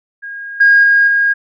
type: tone with level steps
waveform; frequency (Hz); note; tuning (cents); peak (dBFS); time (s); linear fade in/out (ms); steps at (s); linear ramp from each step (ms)
sine; 1630; G#6; -33; -24 / -4 / -6 / -9; 0.22-1.34; 20; 0.6 / 0.83 / 1.07; 10
effects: tanh soft clip ceiling 0 dBFS